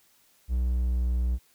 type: tone with pitch glide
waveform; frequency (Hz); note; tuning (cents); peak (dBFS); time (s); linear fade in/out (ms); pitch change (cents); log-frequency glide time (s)
triangle; 61.74 to 61.07; B1 to B1; 0 to -19; -21; 0.48-1.39; 50; -19; 0.59-1.11
effects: white hiss -63 dBFS RMS until 1.54 s